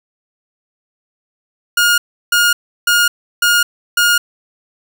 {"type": "tone bursts", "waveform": "sawtooth", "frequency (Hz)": 1426, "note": "F6", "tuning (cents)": 36, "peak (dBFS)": -6, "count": 5, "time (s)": [1.77, 4.18], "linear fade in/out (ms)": 5, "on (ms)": 210, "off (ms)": 340, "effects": []}